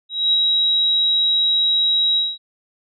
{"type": "tone with ADSR envelope", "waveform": "sine", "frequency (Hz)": 3845, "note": "B7", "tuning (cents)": -47, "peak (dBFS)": -12, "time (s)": [0.09, 2.38], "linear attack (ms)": 240, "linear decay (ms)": 25, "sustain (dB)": -2, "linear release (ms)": 210, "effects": []}